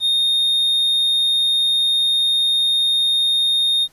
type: tone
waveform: triangle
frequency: 3685 Hz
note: A#7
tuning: 21 cents flat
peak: -13 dBFS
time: 0-3.88 s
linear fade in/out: 50 ms
effects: pink hiss -54 dBFS RMS until 3.92 s + resampled to 32000 Hz